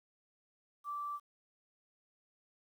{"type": "tone with quantisation", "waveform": "sine", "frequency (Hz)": 1167, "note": "D6", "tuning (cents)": -11, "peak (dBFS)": -37, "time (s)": [0.84, 1.2], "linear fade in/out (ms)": 50, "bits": 11, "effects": []}